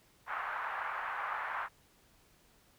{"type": "band-pass noise", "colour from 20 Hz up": "pink", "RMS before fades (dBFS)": -38, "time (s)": [0.26, 1.69], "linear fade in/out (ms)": 50, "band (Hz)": [900, 1700], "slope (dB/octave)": 24, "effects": ["pink hiss -66 dBFS RMS until 2.78 s"]}